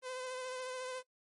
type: tone with vibrato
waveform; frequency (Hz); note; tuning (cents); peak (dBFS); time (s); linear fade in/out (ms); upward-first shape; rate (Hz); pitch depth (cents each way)
sawtooth; 511; C5; -41; -36; 0.02-1.03; 50; triangle; 14; 29
effects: noise-tail reverb RT60 0.1 s tail -20 dB re dry + MP3 48 kbps